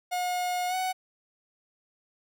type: tone with pitch glide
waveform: 45% pulse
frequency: 720 to 745 Hz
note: F#5 to F#5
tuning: -47 to +12 cents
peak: -27 dBFS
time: 0.11-0.93 s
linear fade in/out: 20 ms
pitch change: +59 cents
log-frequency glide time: 0.68-0.75 s
effects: none